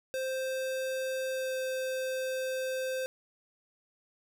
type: tone with pitch glide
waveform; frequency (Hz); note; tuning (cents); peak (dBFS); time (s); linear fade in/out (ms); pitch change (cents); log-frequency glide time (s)
square; 523.3 to 520; C5 to C5; 0 to -11; -32; 0.14-3.06; 0; -11; 1.31-1.55
effects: none